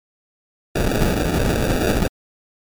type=noise with sample-and-hold; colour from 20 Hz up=pink; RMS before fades=-18 dBFS; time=0.75-2.08 s; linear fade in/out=10 ms; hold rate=1050 Hz; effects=MP3 96 kbps